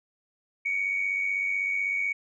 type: tone pair together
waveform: sine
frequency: 2239 / 2335 Hz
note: C#7 / D7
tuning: +17 / -11 cents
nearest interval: minor second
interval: 72 cents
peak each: -25 / -33 dBFS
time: 0.65-2.13 s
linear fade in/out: 10 ms
effects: tanh soft clip ceiling -18 dBFS